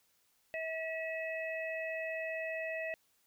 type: harmonic tone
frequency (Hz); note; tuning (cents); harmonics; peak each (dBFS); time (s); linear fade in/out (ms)
645; E5; -38; 1 / 3 / 4; -38 / -41 / -43; 0.54-2.94; 0
effects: white hiss -73 dBFS RMS until 3.26 s